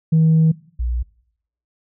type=tone pair in turn; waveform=sine; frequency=160 / 59.93 Hz; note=D#3 / A#1; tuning=+49 / +49 cents; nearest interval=octave + perfect fourth; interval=1700 cents; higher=first; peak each=-9 / -18 dBFS; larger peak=first; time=0.12-0.52 / 0.79-1.03 s; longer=first; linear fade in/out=10 ms; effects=noise-tail reverb RT60 0.7 s tail -22 dB re dry + tanh soft clip ceiling -8 dBFS